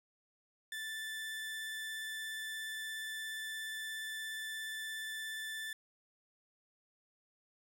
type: tone with vibrato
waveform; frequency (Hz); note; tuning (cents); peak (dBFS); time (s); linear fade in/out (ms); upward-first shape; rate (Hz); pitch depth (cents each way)
30% pulse; 1760; A6; 0; -37; 0.72-5.73; 2; square; 17; 9
effects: none